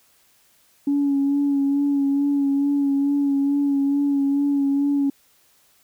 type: tone with vibrato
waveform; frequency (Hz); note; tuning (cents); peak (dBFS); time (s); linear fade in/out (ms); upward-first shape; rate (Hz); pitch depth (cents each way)
sine; 281; C#4; +24; -16; 0.87-5.1; 5; sine; 2.3; 25
effects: tanh soft clip ceiling -13 dBFS + white hiss -59 dBFS RMS until 5.83 s